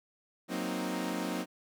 sawtooth chord, C half-diminished seventh, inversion second, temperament equal, 185 / 233.1 / 261.6 / 311.1 Hz, Gb3 / Bb3 / C4 / Eb4, 0 / 0 / 0 / 0 cents, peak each -34 / -35 / -34 / -34 dBFS, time 0.48-1.46 s, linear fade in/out 50 ms, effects none

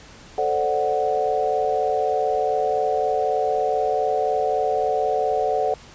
sine chord, D dominant seventh, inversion second, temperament equal, 440 / 523.3 / 587.3 / 740 Hz, A4 / C5 / D5 / F#5, 0 / 0 / 0 / 0 cents, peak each -24 / -27 / -26 / -22 dBFS, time 0.38-5.74 s, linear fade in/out 2 ms, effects pink hiss -45 dBFS RMS until 5.94 s + resampled to 16000 Hz

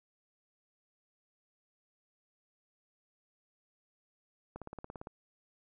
click train, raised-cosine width 1 ms, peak -29 dBFS, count 10, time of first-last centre 4.56-5.071 s, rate 17.6 Hz, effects none

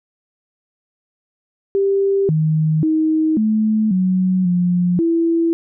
sine tone with pitch steps, 393.8 / 156.4 / 314.7 / 216.7 / 185.4 / 177.5 / 332.8 Hz, G4 / D#3 / D#4 / A3 / F#3 / F3 / E4, +8 / +9 / +20 / -26 / +4 / +28 / +17 cents, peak -13 dBFS, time 1.75-5.53 s, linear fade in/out 0 ms, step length 540 ms, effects none

